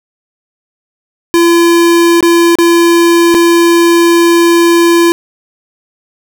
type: tone with dropouts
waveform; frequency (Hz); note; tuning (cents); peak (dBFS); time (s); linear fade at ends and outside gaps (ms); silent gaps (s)
square; 340; F4; -46; -5; 1.34-5.12; 0; 2.207-2.227 / 2.554-2.586 / 3.343-3.348
effects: none